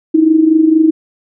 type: tone with amplitude modulation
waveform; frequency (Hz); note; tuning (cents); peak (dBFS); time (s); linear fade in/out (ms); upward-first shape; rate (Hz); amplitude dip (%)
sine; 317.7; D#4; +36; -3; 0.14-0.91; 10; sine; 24.3; 65
effects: none